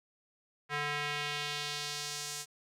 square tone with band-pass filter sweep, 146.83 Hz, D3, in tune, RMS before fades -37 dBFS, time 0.69-2.46 s, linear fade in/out 50 ms, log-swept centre 1800 to 7400 Hz, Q 1.3, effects none

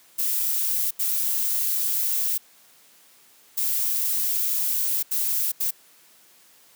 violet noise bursts at uneven times, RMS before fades -24 dBFS, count 5, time 0.18-0.91 / 0.99-2.38 / 3.57-5.03 / 5.11-5.52 / 5.6-5.71 s, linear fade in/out 10 ms, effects white hiss -55 dBFS RMS until 6.75 s + high-pass 150 Hz 12 dB/octave

